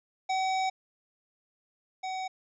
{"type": "tone pair in turn", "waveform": "square", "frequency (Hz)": [758, 753.6], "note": ["F#5", "F#5"], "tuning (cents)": [42, 32], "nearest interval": "unison", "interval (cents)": 10, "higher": "first", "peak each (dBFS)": [-27, -33], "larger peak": "first", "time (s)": [[0.29, 0.7], [2.03, 2.28]], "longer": "first", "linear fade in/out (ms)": 10, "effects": ["resampled to 16000 Hz"]}